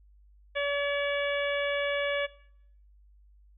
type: harmonic tone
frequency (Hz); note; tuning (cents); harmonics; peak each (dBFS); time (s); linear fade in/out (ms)
570; C#5; +48; 1 / 2 / 3 / 4 / 5 / 6; -29 / -39 / -33 / -35 / -40 / -40; 0.55-2.27; 20
effects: noise-tail reverb RT60 0.7 s tail -20 dB re dry + added 50 Hz sine -55 dBFS peak until 3.57 s